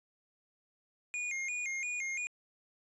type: tone with vibrato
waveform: square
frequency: 2286 Hz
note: D7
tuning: 47 cents flat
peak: -35 dBFS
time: 1.14-2.27 s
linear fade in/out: 0 ms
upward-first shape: square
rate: 2.9 Hz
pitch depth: 120 cents each way
effects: resampled to 22050 Hz